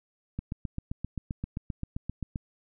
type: click train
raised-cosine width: 5 ms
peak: -20 dBFS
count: 16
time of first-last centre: 0.39-2.359 s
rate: 7.62 Hz
effects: none

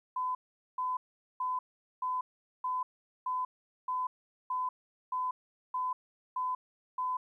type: tone bursts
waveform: sine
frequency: 1011 Hz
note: B5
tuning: 40 cents sharp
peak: -30 dBFS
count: 12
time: 0.16-7.17 s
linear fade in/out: 5 ms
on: 190 ms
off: 430 ms
effects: 12-bit

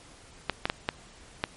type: clicks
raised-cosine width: 0.3 ms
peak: -9 dBFS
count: 5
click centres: 0.497 / 0.655 / 0.699 / 0.889 / 1.439 s
effects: pink hiss -52 dBFS RMS until 1.56 s + MP3 48 kbps

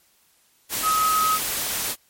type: tone in noise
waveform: sine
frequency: 1270 Hz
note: D#6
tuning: 35 cents sharp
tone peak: -18 dBFS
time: 0.82-1.39 s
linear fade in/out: 50 ms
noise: white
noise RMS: -26 dBFS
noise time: 0.69-1.96 s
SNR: +5 dB
effects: white hiss -61 dBFS RMS until 2.09 s + MP3 64 kbps

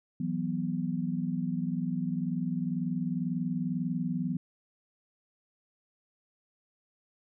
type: chord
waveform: sine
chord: E suspended second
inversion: none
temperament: equal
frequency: 164.81 / 185 / 246.9 Hz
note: E3 / F#3 / B3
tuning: 0 / 0 / 0 cents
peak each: -33 dBFS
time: 0.2-4.37 s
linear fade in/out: 5 ms
effects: none

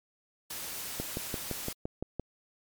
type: noise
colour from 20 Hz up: white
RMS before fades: -39 dBFS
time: 0.5-1.73 s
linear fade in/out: 5 ms
type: click train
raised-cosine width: 2 ms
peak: -20 dBFS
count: 8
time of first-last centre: 1-2.197 s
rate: 5.85 Hz
effects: MP3 96 kbps

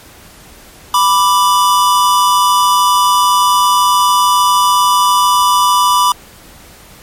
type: tone pair together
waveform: square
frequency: 987.8 / 1174.7 Hz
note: B5 / D6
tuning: 0 / 0 cents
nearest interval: minor third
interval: 300 cents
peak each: -11 / -12 dBFS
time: 0.94-6.12 s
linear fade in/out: 2 ms
effects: pink hiss -39 dBFS RMS until 7.02 s + MP3 64 kbps

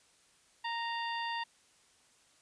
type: harmonic tone with a mistuned harmonic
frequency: 930 Hz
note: A#5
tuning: 4 cents flat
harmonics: 1 / 2 / 3 / 4 / 5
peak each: -36 / -40 / -43 / -46 / -48 dBFS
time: 0.64-1.44 s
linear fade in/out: 10 ms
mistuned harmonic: 4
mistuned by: -73 cents
effects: white hiss -66 dBFS RMS until 2.41 s + resampled to 22050 Hz

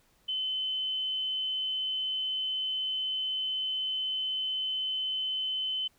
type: tone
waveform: sine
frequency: 3048 Hz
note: G7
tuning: 49 cents flat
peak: -29 dBFS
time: 0.28-5.88 s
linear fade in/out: 10 ms
effects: pink hiss -67 dBFS RMS until 5.98 s

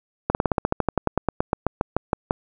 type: slowing click train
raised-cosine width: 1 ms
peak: -5 dBFS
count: 21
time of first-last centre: 0.3-2.309 s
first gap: 49 ms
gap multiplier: 1.07
effects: none

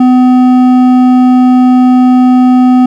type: tone with hard clipping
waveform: sine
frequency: 252.4 Hz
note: B3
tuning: 38 cents sharp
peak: -4 dBFS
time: 0-2.86 s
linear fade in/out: 5 ms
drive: 8 dB
effects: none

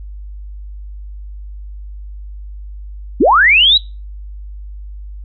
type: linear sweep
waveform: sine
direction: up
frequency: 198 to 3981 Hz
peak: -6 dBFS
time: 3.2-3.78 s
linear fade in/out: 10 ms
effects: noise-tail reverb RT60 0.3 s tail -23 dB re dry + added 50 Hz sine -27 dBFS peak until 5.24 s

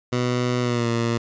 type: tone with pitch glide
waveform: 15% pulse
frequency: 123.6 to 116.87 Hz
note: B2 to A#2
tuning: +2 to +5 cents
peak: -14 dBFS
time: 0.12-1.18 s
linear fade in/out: 10 ms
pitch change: -97 cents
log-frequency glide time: 0.61-0.88 s
effects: resampled to 16000 Hz

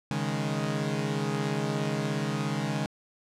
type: chord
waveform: sawtooth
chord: C# suspended second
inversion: none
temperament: equal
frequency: 138.59 / 155.56 / 207.7 Hz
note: C#3 / D#3 / G#3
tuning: 0 / 0 / 0 cents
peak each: -28 dBFS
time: 0.11-2.86 s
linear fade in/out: 0 ms
effects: low-pass 8000 Hz 12 dB/octave

